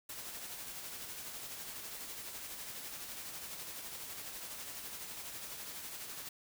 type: noise with tremolo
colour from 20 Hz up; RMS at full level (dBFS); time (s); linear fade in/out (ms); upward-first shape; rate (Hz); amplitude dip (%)
white; -44; 0.09-6.29; 5; sine; 12; 35
effects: none